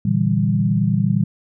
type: chord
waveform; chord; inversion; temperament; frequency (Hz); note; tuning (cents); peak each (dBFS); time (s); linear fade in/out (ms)
sine; E half-diminished seventh; second; equal; 116.54 / 146.83 / 164.81 / 196; Bb2 / D3 / E3 / G3; 0 / 0 / 0 / 0; -20 / -22 / -21 / -19; 0.05-1.24; 5
effects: none